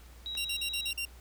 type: tone with vibrato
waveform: sine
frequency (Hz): 3851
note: B7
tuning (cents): -44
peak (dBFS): -35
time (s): 0.26-0.91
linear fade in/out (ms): 0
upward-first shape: triangle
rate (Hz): 7.8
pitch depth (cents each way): 11
type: click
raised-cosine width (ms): 0.2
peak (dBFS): -28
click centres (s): 0.352
type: tone bursts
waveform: sawtooth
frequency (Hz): 2768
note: F7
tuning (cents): -16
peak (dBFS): -29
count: 6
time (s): 0.37-1.053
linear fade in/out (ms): 5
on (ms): 78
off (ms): 43
effects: added 60 Hz sine -50 dBFS peak until 1.2 s + pink hiss -58 dBFS RMS until 1.2 s